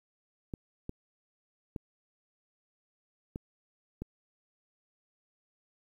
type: clicks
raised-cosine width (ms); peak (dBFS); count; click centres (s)
3; -24; 5; 0.538 / 0.894 / 1.762 / 3.359 / 4.02
effects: 10-bit

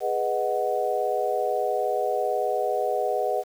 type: chord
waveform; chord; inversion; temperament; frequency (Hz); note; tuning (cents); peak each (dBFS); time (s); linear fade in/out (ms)
sine; G# minor seventh; none; equal; 415.3 / 493.9 / 622.3 / 740; G#4 / B4 / D#5 / F#5; 0 / 0 / 0 / 0; -29 / -28 / -28 / -27; 0-3.44; 50
effects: 8-bit

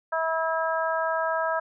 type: harmonic tone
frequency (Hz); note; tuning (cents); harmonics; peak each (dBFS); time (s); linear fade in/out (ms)
324.2; E4; -29; 2 / 3 / 4 / 5; -27 / -29 / -30 / -31; 0.12-1.6; 10
effects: none

